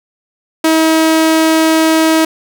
sawtooth tone, 320 Hz, D#4, 49 cents sharp, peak -4 dBFS, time 0.64-2.25 s, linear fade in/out 5 ms, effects none

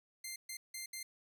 10% pulse tone bursts at uneven times, 2093 Hz, C7, in tune, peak -33 dBFS, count 4, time 0.24-0.36 / 0.49-0.57 / 0.74-0.86 / 0.93-1.03 s, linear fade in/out 5 ms, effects none

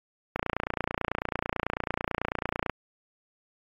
click train, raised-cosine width 0.5 ms, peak -12 dBFS, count 69, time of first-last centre 0.36-2.697 s, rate 29.1 Hz, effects AAC 32 kbps

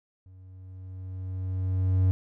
triangle tone with level ramp, 93.2 Hz, F#2, 13 cents sharp, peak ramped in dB -46 to -16 dBFS, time 0.26-2.11 s, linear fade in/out 0 ms, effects none

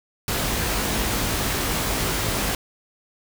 pink noise with comb filter, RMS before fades -24 dBFS, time 0.28-2.55 s, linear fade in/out 2 ms, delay 19 ms, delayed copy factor +0.5, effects none

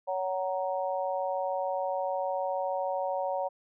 harmonic tone, 186.7 Hz, F#3, 16 cents sharp, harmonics 3 / 4 / 5, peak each -31 / -33 / -35 dBFS, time 0.07-3.49 s, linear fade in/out 20 ms, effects none

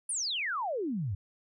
sine exponential sweep, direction down, 10190 to 87.31 Hz, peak -30 dBFS, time 0.09-1.15 s, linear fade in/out 5 ms, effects none

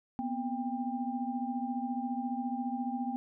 sine tone cluster, 241 / 255.5 / 795 Hz, B3 / C4 / G5, -42 / -41 / +24 cents, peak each -35 / -37 / -37 dBFS, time 0.19-3.16 s, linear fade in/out 0 ms, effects none

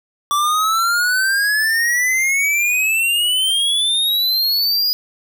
square exponential sweep, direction up, 1153 to 4943 Hz, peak -15 dBFS, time 0.31-4.93 s, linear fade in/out 0 ms, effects none

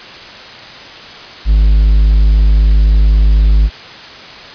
triangle tone, 51.91 Hz, G#1, in tune, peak -3 dBFS, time 1.45-3.7 s, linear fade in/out 50 ms, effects white hiss -31 dBFS RMS until 4.54 s + resampled to 11025 Hz

